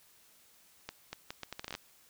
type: accelerating click train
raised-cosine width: 0.2 ms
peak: -22 dBFS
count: 12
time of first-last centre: 0.89-1.751 s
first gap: 240 ms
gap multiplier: 0.73
effects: white hiss -63 dBFS RMS until 2.09 s